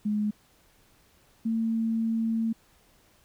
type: tone pair in turn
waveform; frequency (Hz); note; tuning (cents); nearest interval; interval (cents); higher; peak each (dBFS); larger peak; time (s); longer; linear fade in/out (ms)
sine; 210 / 225.6; G#3 / A3; +19 / +44; minor second; 125; second; -24; neither; 0.05-0.31 / 1.45-2.53; second; 10
effects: pink hiss -62 dBFS RMS until 3.24 s